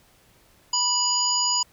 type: harmonic tone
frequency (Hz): 982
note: B5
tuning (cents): -10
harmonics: 1 / 3 / 5 / 7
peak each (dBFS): -27 / -30 / -24 / -24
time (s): 0.73-1.63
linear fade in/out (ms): 5
effects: pink hiss -58 dBFS RMS until 1.72 s